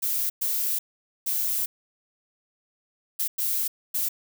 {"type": "noise bursts at uneven times", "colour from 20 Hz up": "violet", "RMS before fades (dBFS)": -26, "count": 6, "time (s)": [[0.02, 0.3], [0.41, 0.79], [1.26, 1.66], [3.19, 3.28], [3.38, 3.68], [3.94, 4.09]], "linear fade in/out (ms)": 10, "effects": []}